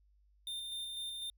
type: tone with tremolo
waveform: square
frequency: 3614 Hz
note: A7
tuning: 46 cents sharp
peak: -39 dBFS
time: 0.47-1.3 s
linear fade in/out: 2 ms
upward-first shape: square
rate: 4 Hz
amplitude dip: 25%
effects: added 50 Hz sine -65 dBFS peak until 1.37 s